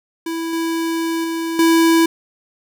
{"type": "tone with level steps", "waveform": "square", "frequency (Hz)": 329.6, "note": "E4", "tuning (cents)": 0, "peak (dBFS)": [-22, -19, -21, -11], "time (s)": [0.26, 2.06], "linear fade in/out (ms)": 5, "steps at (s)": [0.53, 1.24, 1.59], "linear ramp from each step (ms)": 2, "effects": []}